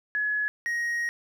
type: tone pair in turn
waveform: sine / triangle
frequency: 1695 / 1881.4 Hz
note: G#6 / A#6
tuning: +35 / +15 cents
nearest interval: major second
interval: 180 cents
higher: second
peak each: -24 dBFS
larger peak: neither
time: 0.15-0.48 / 0.66-1.09 s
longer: second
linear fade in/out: 0 ms
effects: none